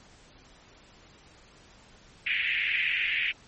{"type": "band-pass noise", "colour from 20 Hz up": "white", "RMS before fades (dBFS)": -28, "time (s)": [2.26, 3.32], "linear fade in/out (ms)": 10, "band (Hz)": [1900, 2700], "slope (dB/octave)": 48, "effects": ["pink hiss -55 dBFS RMS until 3.47 s", "MP3 32 kbps"]}